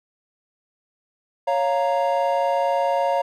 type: chord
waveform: triangle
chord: Bb minor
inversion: first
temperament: equal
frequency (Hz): 554.4 / 698.5 / 932.3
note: Db5 / F5 / Bb5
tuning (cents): 0 / 0 / 0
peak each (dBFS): -20 / -21 / -22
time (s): 1.47-3.22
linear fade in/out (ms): 10
effects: none